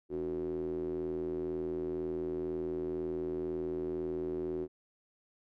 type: tone with band-pass filter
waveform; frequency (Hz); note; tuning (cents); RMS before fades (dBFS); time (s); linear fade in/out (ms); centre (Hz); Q
square; 41.01; E1; -8; -36; 0.09-4.68; 50; 350; 9.8
effects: none